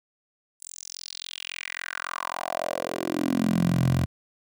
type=tone with high-pass filter sweep; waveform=10% pulse; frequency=43.65 Hz; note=F1; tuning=in tune; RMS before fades=-28 dBFS; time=0.6-4.06 s; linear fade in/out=20 ms; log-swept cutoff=8400 to 100 Hz; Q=4; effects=none